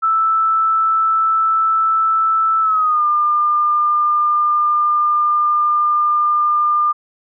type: tone with pitch glide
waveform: sine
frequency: 1318.5 to 1202.1 Hz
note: E6 to D6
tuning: 0 to +40 cents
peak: -12 dBFS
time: 0.02-6.93 s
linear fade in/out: 20 ms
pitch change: -160 cents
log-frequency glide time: 2.61-3.04 s
effects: none

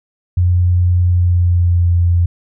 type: tone with pitch glide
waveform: sine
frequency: 89 to 86.82 Hz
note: F2 to F2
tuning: +33 to -10 cents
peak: -9 dBFS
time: 0.37-2.26 s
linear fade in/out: 5 ms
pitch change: -43 cents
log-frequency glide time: 1.05-1.91 s
effects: none

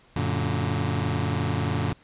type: chord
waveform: sawtooth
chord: Gb augmented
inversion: none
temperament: just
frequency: 92.5 / 115.62 / 144.53 Hz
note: Gb2 / Bb2 / D3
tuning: 0 / -14 / -27 cents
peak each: -24 dBFS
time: 0.16-1.93 s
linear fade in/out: 5 ms
effects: pink hiss -57 dBFS RMS until 2.03 s + resampled to 8000 Hz

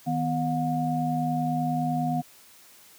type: tone cluster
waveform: sine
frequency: 157.7 / 247.6 / 719 Hz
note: D#3 / B3 / F#5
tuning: +24 / +5 / -50 cents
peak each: -28 dBFS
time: 0.06-2.22 s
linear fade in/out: 20 ms
effects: white hiss -53 dBFS RMS until 2.98 s + high-pass 80 Hz 12 dB/octave

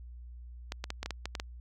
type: clicks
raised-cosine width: 0.2 ms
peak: -18 dBFS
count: 9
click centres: 0.721 / 0.841 / 0.904 / 1.03 / 1.06 / 1.107 / 1.256 / 1.352 / 1.399 s
effects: added 60 Hz sine -44 dBFS peak until 1.6 s

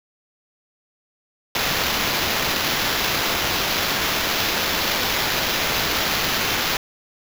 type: noise with sample-and-hold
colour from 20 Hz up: violet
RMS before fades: -22 dBFS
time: 1.55-6.77 s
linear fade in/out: 2 ms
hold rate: 8820 Hz
effects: none

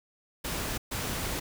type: noise bursts at uneven times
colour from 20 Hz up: pink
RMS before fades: -33 dBFS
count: 2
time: 0.44-0.78 / 0.91-1.4 s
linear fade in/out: 10 ms
effects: none

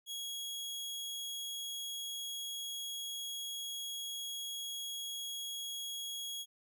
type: tone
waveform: sawtooth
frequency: 3317 Hz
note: G#7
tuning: 3 cents flat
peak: -36 dBFS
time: 0.06-6.46 s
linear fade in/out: 50 ms
effects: none

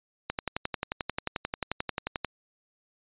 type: click train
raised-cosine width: 0.3 ms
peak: -13 dBFS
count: 23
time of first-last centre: 0.3-2.247 s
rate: 11.3 Hz
effects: resampled to 8000 Hz

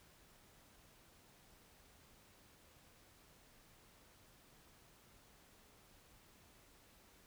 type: silence
effects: pink hiss -66 dBFS RMS until 7.26 s

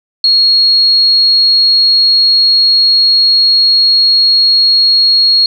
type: tone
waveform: sine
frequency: 4300 Hz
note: C8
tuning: 47 cents sharp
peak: -5 dBFS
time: 0.24-5.46 s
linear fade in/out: 2 ms
effects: none

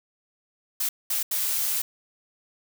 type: noise bursts at uneven times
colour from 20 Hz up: blue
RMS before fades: -26 dBFS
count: 3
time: 0.8-0.89 / 1.1-1.23 / 1.31-1.82 s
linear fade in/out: 5 ms
effects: none

